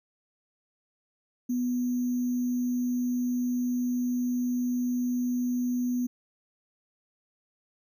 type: tone with sample-and-hold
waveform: sine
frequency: 246.9 Hz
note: B3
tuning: in tune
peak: -25 dBFS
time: 1.49-6.07 s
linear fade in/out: 10 ms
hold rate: 6300 Hz
effects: none